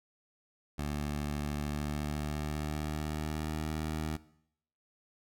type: tone with pitch glide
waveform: 15% pulse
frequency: 73.42 to 77.79 Hz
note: D2 to D#2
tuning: 0 to 0 cents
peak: -27 dBFS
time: 0.78-4.17 s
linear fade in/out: 10 ms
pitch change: +100 cents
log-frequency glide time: 1.63-3.7 s
effects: noise-tail reverb RT60 0.7 s tail -18 dB re dry